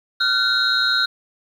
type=tone cluster; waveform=sine; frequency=1395 / 1514 / 3801 / 4157 Hz; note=F6 / F#6 / A#7 / C8; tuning=-2 / +39 / +33 / -12 cents; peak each=-21 dBFS; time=0.2-1.06 s; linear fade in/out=10 ms; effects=tanh soft clip ceiling -7 dBFS + 8-bit